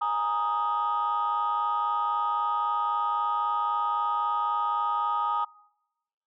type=chord; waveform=sine; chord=Ab suspended second; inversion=none; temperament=just; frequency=830.6 / 934.4 / 1245.9 Hz; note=Ab5 / Bb5 / Eb6; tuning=0 / +4 / +2 cents; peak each=-30 / -28 / -26 dBFS; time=0.01-5.45 s; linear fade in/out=10 ms; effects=noise-tail reverb RT60 1.0 s tail -26 dB re dry + tanh soft clip ceiling -19 dBFS